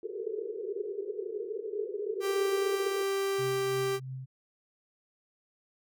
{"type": "band-pass noise", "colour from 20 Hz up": "white", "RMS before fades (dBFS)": -36, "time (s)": [0.03, 3.03], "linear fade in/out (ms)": 5, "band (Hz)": [380, 450], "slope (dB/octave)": 96}
{"type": "tone", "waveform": "45% pulse", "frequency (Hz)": 392, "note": "G4", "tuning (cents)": 0, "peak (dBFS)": -28, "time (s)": [2.2, 4], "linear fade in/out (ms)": 50}
{"type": "tone with tremolo", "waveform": "sine", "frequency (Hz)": 130.81, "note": "C3", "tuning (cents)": 0, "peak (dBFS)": -35, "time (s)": [3.38, 4.26], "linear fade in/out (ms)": 20, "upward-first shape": "triangle", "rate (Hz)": 3, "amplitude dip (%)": 60}
{"effects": []}